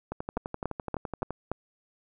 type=two click trains; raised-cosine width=1 ms; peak=-19 / -15 dBFS; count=15 / 5; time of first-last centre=0.12-1.306 / 0.37-1.516 s; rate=11.8 / 3.49 Hz; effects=none